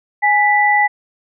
sine tone pair together, 830.6 / 1975.5 Hz, G#5 / B6, 0 / 0 cents, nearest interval octave + minor third, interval 1500 cents, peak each -13 dBFS, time 0.22-0.88 s, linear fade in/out 20 ms, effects none

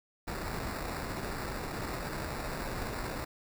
pink noise with sample-and-hold, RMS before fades -37 dBFS, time 0.27-3.25 s, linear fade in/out 10 ms, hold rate 3150 Hz, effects none

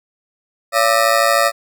20% pulse ring-modulated tone, 623 Hz, D#5, 2 cents sharp, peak -4 dBFS, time 0.72-1.52 s, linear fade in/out 50 ms, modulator 56.5 Hz, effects none

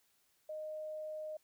sine tone, 618 Hz, D#5, 12 cents flat, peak -40 dBFS, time 0.49-1.37 s, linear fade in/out 5 ms, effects white hiss -74 dBFS RMS until 1.43 s

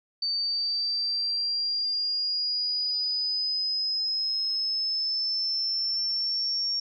sine exponential sweep, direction up, 4577 to 5520 Hz, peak -25 dBFS, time 0.22-6.8 s, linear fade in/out 5 ms, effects none

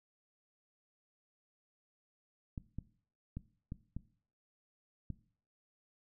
clicks, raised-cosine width 5 ms, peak -28 dBFS, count 6, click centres 2.578 / 2.786 / 3.37 / 3.721 / 3.966 / 5.103 s, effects noise-tail reverb RT60 0.5 s tail -18 dB re dry

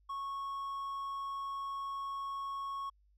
triangle tone, 1102 Hz, C#6, 11 cents flat, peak -35 dBFS, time 0.09-2.9 s, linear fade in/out 10 ms, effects added 50 Hz sine -65 dBFS peak until 3.17 s

